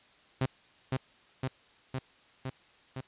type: tone with echo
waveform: sawtooth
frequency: 130.9 Hz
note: C3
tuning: 1 cent sharp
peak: -22 dBFS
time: 0.41-0.46 s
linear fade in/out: 5 ms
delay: 510 ms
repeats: 5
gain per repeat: -2 dB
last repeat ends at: 3.01 s
effects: white hiss -61 dBFS RMS until 3.07 s + resampled to 8000 Hz